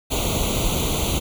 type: noise with comb filter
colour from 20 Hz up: pink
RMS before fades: -22 dBFS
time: 0.1-1.2 s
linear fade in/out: 20 ms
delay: 0.29 ms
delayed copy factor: +1
effects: none